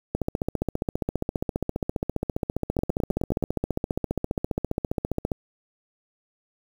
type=two click trains; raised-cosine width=2 ms; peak=-11 / -12 dBFS; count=78 / 7; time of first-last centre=0.15-5.318 / 2.79-3.426 s; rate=14.9 / 9.43 Hz; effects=7-bit